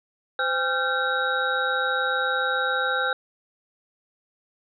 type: tone cluster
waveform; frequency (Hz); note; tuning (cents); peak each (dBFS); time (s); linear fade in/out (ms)
sine; 515 / 805 / 1380 / 1547 / 3807; C5 / G5 / F6 / G6 / A#7; -28 / +46 / -21 / -23 / +36; -29 / -31 / -26 / -26 / -32; 0.39-3.13; 2
effects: none